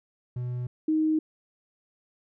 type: tone pair in turn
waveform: triangle / sine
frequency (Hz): 123.47 / 312.7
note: B2 / D#4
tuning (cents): 0 / +9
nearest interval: octave + major third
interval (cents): 1609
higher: second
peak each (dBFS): -27 / -21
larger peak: second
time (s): 0.36-0.67 / 0.88-1.19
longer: neither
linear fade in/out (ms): 5
effects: none